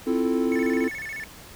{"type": "chord", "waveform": "triangle", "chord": "F major seventh", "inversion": "second", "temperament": "equal", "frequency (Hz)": [261.6, 329.6, 349.2, 440], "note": ["C4", "E4", "F4", "A4"], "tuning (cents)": [0, 0, 0, 0], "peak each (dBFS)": [-22, -25, -27, -25], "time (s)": [0.06, 0.89], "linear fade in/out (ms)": 20}
{"type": "tone with vibrato", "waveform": "triangle", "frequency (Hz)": 1975.5, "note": "B6", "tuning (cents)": 0, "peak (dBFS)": -30, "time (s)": [0.52, 1.24], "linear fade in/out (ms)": 0, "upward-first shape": "square", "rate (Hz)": 14, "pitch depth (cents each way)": 190}
{"effects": ["pink hiss -45 dBFS RMS until 1.55 s"]}